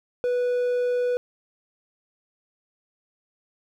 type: tone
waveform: triangle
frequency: 492 Hz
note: B4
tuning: 7 cents flat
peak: -19 dBFS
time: 0.24-1.17 s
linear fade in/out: 0 ms
effects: none